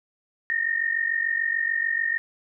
sine tone pair together, 1817.9 / 1864.7 Hz, A#6 / A#6, -44 / 0 cents, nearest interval unison, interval 44 cents, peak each -25 dBFS, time 0.5-2.18 s, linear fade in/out 0 ms, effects none

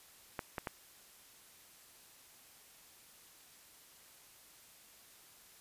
clicks, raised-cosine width 0.5 ms, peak -22 dBFS, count 3, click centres 0.392 / 0.582 / 0.672 s, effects white hiss -60 dBFS RMS until 5.6 s + resampled to 32000 Hz

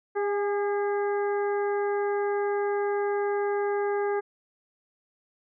harmonic tone with a mistuned harmonic, 405.7 Hz, G#4, 41 cents flat, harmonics 1 / 2 / 3 / 4 / 5, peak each -25 / -32 / -38 / -38 / -44 dBFS, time 0.15-4.21 s, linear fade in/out 20 ms, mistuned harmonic 2, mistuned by +28 cents, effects none

